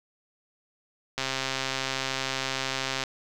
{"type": "click train", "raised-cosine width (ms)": 0.2, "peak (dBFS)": -11, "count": 248, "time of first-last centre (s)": [1.18, 3.037], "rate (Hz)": 133, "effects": []}